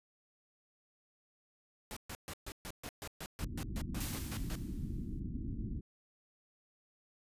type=noise bursts; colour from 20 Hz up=pink; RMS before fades=-44 dBFS; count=15; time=1.91-4.555 s; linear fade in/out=0 ms; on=55 ms; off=130 ms
type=low-pass noise; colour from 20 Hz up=pink; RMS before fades=-40 dBFS; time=3.4-5.81 s; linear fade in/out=10 ms; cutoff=320 Hz; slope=48 dB/octave
type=noise with exponential decay; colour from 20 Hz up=white; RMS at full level=-40 dBFS; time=4-5.2 s; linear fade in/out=5 ms; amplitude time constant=260 ms
effects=resampled to 32000 Hz